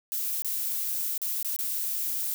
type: noise with dropouts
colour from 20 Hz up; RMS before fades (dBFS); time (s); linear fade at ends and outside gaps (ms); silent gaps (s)
violet; -30; 0.12-2.34; 0; 0.421-0.446 / 1.178-1.217 / 1.428-1.447 / 1.563-1.589
effects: none